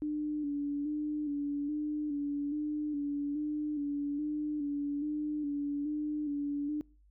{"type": "tone with vibrato", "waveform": "sine", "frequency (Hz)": 293.7, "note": "D4", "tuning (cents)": 0, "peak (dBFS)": -31, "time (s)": [0.02, 6.81], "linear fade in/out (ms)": 0, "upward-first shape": "square", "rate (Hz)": 1.2, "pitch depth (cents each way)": 37, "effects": ["noise-tail reverb RT60 0.4 s tail -26 dB re dry", "added 50 Hz sine -60 dBFS peak until 7.1 s"]}